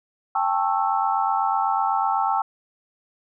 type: chord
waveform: sine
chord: A dominant seventh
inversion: third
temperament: just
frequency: 792 / 880 / 1100 / 1320 Hz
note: G5 / A5 / C#6 / E6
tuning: +18 / 0 / -14 / +2 cents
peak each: -23 / -24 / -28 / -26 dBFS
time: 0.35-2.42 s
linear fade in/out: 5 ms
effects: none